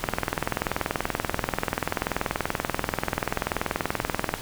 click train, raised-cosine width 0.5 ms, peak -8 dBFS, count 90, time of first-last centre 0.04-4.34 s, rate 20.7 Hz, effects pink hiss -37 dBFS RMS until 4.41 s

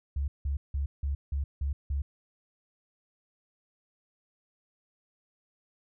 sine tone bursts, 70 Hz, C#2, 18 cents sharp, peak -27 dBFS, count 7, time 0.16-2.02 s, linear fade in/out 5 ms, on 120 ms, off 170 ms, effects none

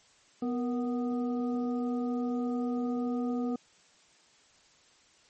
harmonic tone with a mistuned harmonic, 246.9 Hz, B3, in tune, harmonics 1 / 2 / 3 / 5, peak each -29 / -37 / -42 / -47 dBFS, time 0.42-3.56 s, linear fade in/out 5 ms, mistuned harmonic 2, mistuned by -74 cents, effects white hiss -62 dBFS RMS until 5.29 s + MP3 32 kbps

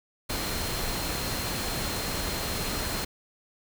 sine tone in noise, 4186 Hz, C8, in tune, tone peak -39 dBFS, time 0.29-3.05 s, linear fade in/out 10 ms, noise pink, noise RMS -31 dBFS, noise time 0.29-3.05 s, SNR -11 dB, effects none

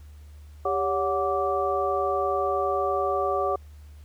sine tone cluster, 396 / 564 / 735 / 1166 Hz, G4 / C#5 / F#5 / D6, +18 / +30 / -12 / -13 cents, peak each -28 dBFS, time 0.65-3.56 s, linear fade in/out 5 ms, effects added 74 Hz sine -43 dBFS peak until 4.04 s + pink hiss -61 dBFS RMS until 4.04 s

